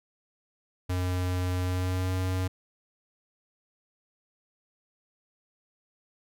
square tone with pitch glide, 90.8 to 92.65 Hz, F#2 to F#2, -32 to +3 cents, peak -27 dBFS, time 0.89-2.48 s, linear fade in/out 10 ms, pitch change +35 cents, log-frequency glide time 1.6-2.14 s, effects none

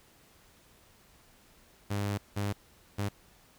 sawtooth tone bursts at uneven times, 101.5 Hz, G#2, 39 cents flat, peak -26 dBFS, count 3, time 1.9-2.18 / 2.36-2.53 / 2.98-3.09 s, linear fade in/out 10 ms, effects pink hiss -61 dBFS RMS until 3.58 s

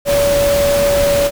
sine tone in noise, 569 Hz, C#5, 45 cents sharp, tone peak -11 dBFS, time 0.05-1.31 s, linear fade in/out 50 ms, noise pink, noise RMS -20 dBFS, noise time 0.05-1.31 s, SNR +6 dB, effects none

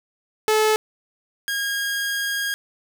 sawtooth tone pair in turn, 432.4 / 1629.6 Hz, A4 / G#6, -30 / -33 cents, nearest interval octave + major seventh, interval 2297 cents, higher second, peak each -12 / -19 dBFS, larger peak first, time 0.48-0.76 / 1.48-2.54 s, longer second, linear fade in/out 0 ms, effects none

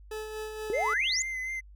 40% pulse tone with tremolo, 432.2 Hz, A4, 31 cents flat, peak -33 dBFS, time 0.11-0.94 s, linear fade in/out 5 ms, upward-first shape sine, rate 4.2 Hz, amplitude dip 40%
sine exponential sweep, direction up, 385.9 to 7260 Hz, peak -26 dBFS, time 0.7-1.22 s, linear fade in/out 0 ms
triangle tone with vibrato, 2060 Hz, C7, 28 cents flat, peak -30 dBFS, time 0.73-1.61 s, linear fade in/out 20 ms, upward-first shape sine, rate 4.1 Hz, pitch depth 31 cents each way
effects added 50 Hz sine -48 dBFS peak until 1.75 s

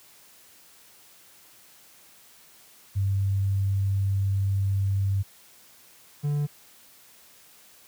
sine / triangle tone pair in turn, 98 / 146.03 Hz, G2 / D3, 0 / -9 cents, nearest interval perfect fifth, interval 691 cents, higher second, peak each -21 dBFS, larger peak neither, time 2.95-5.23 / 6.23-6.47 s, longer first, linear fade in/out 20 ms, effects white hiss -54 dBFS RMS until 7.87 s + high-pass 60 Hz 12 dB/octave

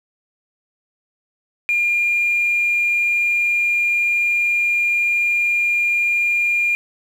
sine tone, 2407 Hz, D7, 42 cents sharp, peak -14 dBFS, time 1.69-6.75 s, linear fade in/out 0 ms, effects tanh soft clip ceiling -11 dBFS + 7-bit

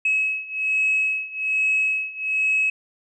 sine beating tone pair, 2568 / 2569.2 Hz, E7 / E7, -46 / -45 cents, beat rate 1.2 Hz, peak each -23 / -21 dBFS, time 0.05-2.7 s, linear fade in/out 5 ms, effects tanh soft clip ceiling -13 dBFS

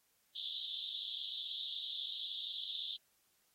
pink band-pass noise, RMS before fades -43 dBFS, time 0.35-2.97 s, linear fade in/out 10 ms, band 3300 to 3800 Hz, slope 96 dB/octave, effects white hiss -75 dBFS RMS until 3.54 s + AAC 48 kbps

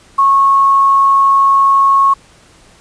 sine tone with quantisation, 1097 Hz, C#6, 18 cents flat, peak -6 dBFS, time 0.18-2.14 s, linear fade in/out 10 ms, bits 6, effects pink hiss -45 dBFS RMS until 2.8 s + resampled to 22050 Hz

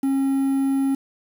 triangle tone with quantisation, 271.6 Hz, C#4, 35 cents flat, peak -16 dBFS, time 0.03-0.95 s, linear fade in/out 5 ms, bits 7, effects none

